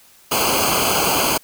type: noise with comb filter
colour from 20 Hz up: pink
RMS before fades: -18 dBFS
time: 0.31-1.38 s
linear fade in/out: 10 ms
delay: 0.54 ms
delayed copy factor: -1
effects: white hiss -50 dBFS RMS until 1.43 s